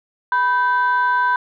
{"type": "tone pair together", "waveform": "sine", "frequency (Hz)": [987.8, 1546.5], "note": ["B5", "G6"], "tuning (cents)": [0, -24], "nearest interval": "minor sixth", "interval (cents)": 776, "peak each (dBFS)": [-15, -18], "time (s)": [0.32, 1.36], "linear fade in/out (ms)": 2, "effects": ["tanh soft clip ceiling -9 dBFS"]}